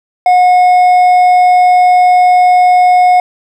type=tone with hard clipping; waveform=triangle; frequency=725 Hz; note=F#5; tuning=35 cents flat; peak=-5 dBFS; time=0.26-3.2 s; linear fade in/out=2 ms; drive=7 dB; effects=none